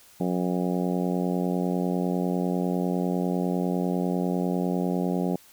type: harmonic tone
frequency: 90 Hz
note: F#2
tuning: 47 cents flat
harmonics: 2 / 3 / 4 / 5 / 6 / 7 / 8 / 9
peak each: -26 / -30 / -32 / -34 / -36 / -37 / -38 / -39 dBFS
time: 0.2-5.36 s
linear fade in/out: 5 ms
effects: white hiss -54 dBFS RMS until 5.52 s